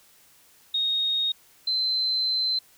sine tone pair in turn, 3729 / 4080 Hz, A#7 / C8, 0 / -44 cents, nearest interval major second, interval 156 cents, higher second, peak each -22 dBFS, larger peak neither, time 0.74-1.32 / 1.67-2.59 s, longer second, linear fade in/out 5 ms, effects white hiss -57 dBFS RMS until 2.77 s

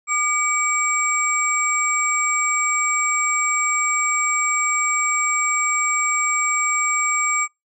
sine tone cluster, 1207 / 2281 / 7540 Hz, D6 / C#7 / A#8, +47 / +49 / +19 cents, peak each -22 dBFS, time 0.07-7.48 s, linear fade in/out 50 ms, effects noise-tail reverb RT60 0.2 s tail -25 dB re dry

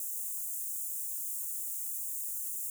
white high-pass noise, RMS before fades -37 dBFS, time 0-2.7 s, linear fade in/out 2 ms, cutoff 7000 Hz, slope 48 dB/octave, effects none

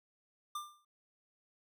square tone with exponential decay, 1192 Hz, D6, 25 cents sharp, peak -36 dBFS, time 0.55-0.85 s, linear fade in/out 5 ms, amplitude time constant 64 ms, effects none

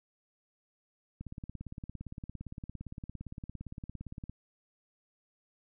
click train, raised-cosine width 5 ms, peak -29 dBFS, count 55, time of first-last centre 1.21-4.296 s, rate 17.5 Hz, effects none

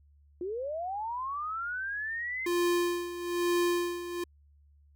sine linear sweep, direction up, 340 to 2093 Hz, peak -32 dBFS, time 0.41-2.46 s, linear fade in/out 2 ms
square tone with tremolo, 349.2 Hz, F4, in tune, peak -25 dBFS, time 2.46-4.24 s, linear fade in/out 5 ms, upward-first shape sine, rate 1.1 Hz, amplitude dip 75%
effects added 72 Hz sine -58 dBFS peak until 4.95 s

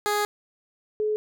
15% pulse / sine tone pair in turn, 415.3 / 426.5 Hz, G#4 / G#4, 0 / +46 cents, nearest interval unison, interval 46 cents, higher second, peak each -16 / -22 dBFS, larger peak first, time 0.06-0.25 / 1-1.16 s, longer first, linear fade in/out 0 ms, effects none

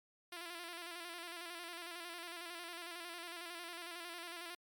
5% pulse tone with vibrato, 343.5 Hz, F4, 29 cents flat, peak -34 dBFS, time 0.32-4.55 s, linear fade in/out 5 ms, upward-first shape square, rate 11 Hz, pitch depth 47 cents each way, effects MP3 96 kbps

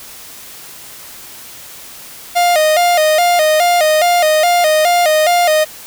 45% pulse tone with vibrato, 659.3 Hz, E5, in tune, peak -9 dBFS, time 2.35-5.65 s, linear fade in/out 20 ms, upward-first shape square, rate 2.4 Hz, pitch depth 110 cents each way, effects white hiss -34 dBFS RMS until 5.86 s

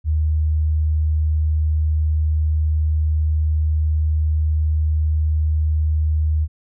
sine tone, 77.3 Hz, D#2, 11 cents flat, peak -15 dBFS, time 0.04-6.48 s, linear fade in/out 50 ms, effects none

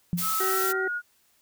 sine tone with exponential decay, 174 Hz, F3, 6 cents flat, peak -20 dBFS, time 0.13-0.35 s, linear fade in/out 0 ms, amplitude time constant 46 ms
blue noise, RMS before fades -29 dBFS, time 0.17-0.73 s, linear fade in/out 20 ms
sine tone with pitch glide, 1299 to 1441.3 Hz, E6 to F#6, -26 to -46 cents, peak -27 dBFS, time 0.21-1.02 s, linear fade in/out 50 ms, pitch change +180 cents, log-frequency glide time 0.47-0.86 s
harmonic tone, 379.2 Hz, F#4, 43 cents sharp, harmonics 1 / 2 / 4 / 5, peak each -28 / -37 / -38 / -36 dBFS, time 0.4-0.88 s, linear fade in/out 5 ms
effects white hiss -65 dBFS RMS until 1.41 s

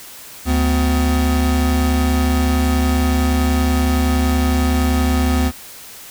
square tone pair together, 73.84 / 252.2 Hz, D2 / B3, +10 / +36 cents, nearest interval octave + major sixth, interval 2126 cents, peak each -16 / -19 dBFS, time 0.45-5.52 s, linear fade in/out 50 ms, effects white hiss -37 dBFS RMS until 6.1 s

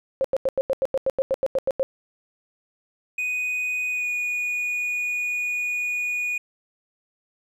sine tone bursts, 534 Hz, C5, 35 cents sharp, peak -18 dBFS, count 14, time 0.21-1.83 s, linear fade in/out 0 ms, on 34 ms, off 88 ms
triangle tone with pitch glide, 2489 to 2458 Hz, D#7 to D#7, 0 to -22 cents, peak -22 dBFS, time 3.18-6.38 s, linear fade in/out 5 ms, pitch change -22 cents, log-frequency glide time 3.9-4.08 s
effects none

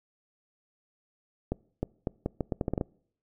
accelerating click train, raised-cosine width 2 ms, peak -15 dBFS, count 11, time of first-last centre 1.52-2.812 s, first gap 310 ms, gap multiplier 0.78, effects noise-tail reverb RT60 0.6 s tail -25 dB re dry

